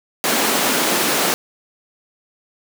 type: high-pass noise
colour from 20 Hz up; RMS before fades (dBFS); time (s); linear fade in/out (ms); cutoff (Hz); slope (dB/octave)
pink; -18; 0.24-1.34; 0; 220; 24
effects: none